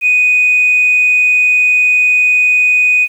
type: tone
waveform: sine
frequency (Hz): 2488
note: D#7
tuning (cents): -1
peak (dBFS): -6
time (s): 0.01-3.08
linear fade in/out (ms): 50
effects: tanh soft clip ceiling -3 dBFS + 7-bit